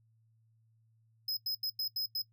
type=tone bursts at uneven times; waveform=square; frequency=5090 Hz; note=D#8; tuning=39 cents sharp; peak=-32 dBFS; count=6; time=1.28-1.37 / 1.46-1.55 / 1.63-1.7 / 1.79-1.88 / 1.96-2.06 / 2.15-2.22 s; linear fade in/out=5 ms; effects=noise-tail reverb RT60 0.1 s tail -21 dB re dry + added 112 Hz sine -66 dBFS peak until 2.32 s